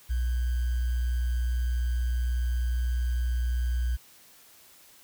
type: tone with sample-and-hold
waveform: sine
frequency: 60.8 Hz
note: B1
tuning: 26 cents flat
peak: -24 dBFS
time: 0.09-3.97 s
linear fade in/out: 20 ms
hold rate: 1575 Hz
effects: white hiss -55 dBFS RMS until 5.03 s